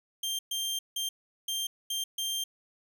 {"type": "tone bursts at uneven times", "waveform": "sawtooth", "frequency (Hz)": 3174, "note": "G7", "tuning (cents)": 21, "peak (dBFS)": -27, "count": 6, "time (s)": [[0.23, 0.39], [0.51, 0.79], [0.96, 1.09], [1.48, 1.67], [1.9, 2.04], [2.18, 2.44]], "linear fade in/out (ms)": 5, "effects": []}